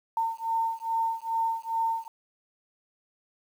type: beating tone pair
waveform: sine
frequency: 906 / 908.4 Hz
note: A#5 / A#5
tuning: -50 / -45 cents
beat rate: 2.4 Hz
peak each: -29 dBFS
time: 0.17-2.08 s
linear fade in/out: 2 ms
effects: 9-bit